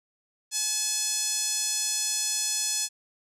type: tone with band-pass filter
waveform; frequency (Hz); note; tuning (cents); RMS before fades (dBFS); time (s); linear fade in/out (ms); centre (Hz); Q
5% pulse; 856; A5; -48; -28; 0.51-2.89; 50; 6700; 1.3
effects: none